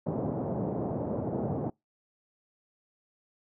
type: band-pass noise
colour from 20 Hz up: pink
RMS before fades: -32 dBFS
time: 0.06-1.7 s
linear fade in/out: 5 ms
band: 110 to 710 Hz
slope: 24 dB/octave
effects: noise-tail reverb RT60 0.2 s tail -26 dB re dry